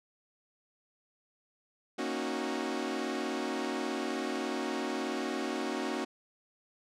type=chord; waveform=sawtooth; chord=D# minor seventh; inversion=second; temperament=equal with one note detuned; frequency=233.1 / 274.5 / 311.1 / 370 Hz; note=A#3 / C#4 / D#4 / F#4; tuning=0 / -17 / 0 / 0 cents; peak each=-35 / -33 / -35 / -33 dBFS; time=1.98-6.05 s; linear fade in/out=10 ms; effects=low-pass 7000 Hz 12 dB/octave